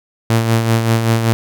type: tone with tremolo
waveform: sawtooth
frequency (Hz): 114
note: A#2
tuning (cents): -38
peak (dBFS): -6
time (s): 0.3-1.33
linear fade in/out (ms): 0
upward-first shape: sine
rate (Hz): 5.2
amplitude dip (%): 50
effects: none